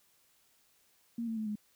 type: tone with pitch steps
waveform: sine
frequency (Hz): 233.1 / 225.2 / 217.5 / 210.1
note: A#3 / A3 / A3 / G#3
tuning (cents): 0 / +40 / -20 / +20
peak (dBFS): -33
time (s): 1.18-1.556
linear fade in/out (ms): 5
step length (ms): 94
effects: white hiss -69 dBFS RMS until 1.75 s